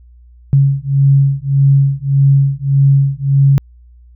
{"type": "beating tone pair", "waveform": "sine", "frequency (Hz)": [137.4, 139.1], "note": ["C#3", "C#3"], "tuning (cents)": [-15, 6], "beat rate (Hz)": 1.7, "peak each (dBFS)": -11, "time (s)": [0.53, 3.58], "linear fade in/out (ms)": 0, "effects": ["added 60 Hz sine -39 dBFS peak until 4.15 s"]}